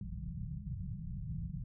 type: low-pass noise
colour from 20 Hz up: white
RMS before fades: -41 dBFS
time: 0.01-1.64 s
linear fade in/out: 2 ms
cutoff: 190 Hz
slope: 96 dB/octave
effects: none